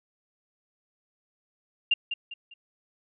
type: tone with echo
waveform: sine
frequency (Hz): 2794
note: F7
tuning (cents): 0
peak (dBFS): -18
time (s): 1.91-1.94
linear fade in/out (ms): 5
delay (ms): 200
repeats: 3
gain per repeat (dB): -9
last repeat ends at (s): 2.54
effects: none